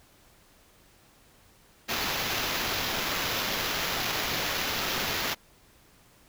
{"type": "noise with sample-and-hold", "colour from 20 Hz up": "blue", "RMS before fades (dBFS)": -30, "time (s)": [1.88, 5.35], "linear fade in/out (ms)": 20, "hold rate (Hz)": 8820, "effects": ["pink hiss -59 dBFS RMS until 6.28 s"]}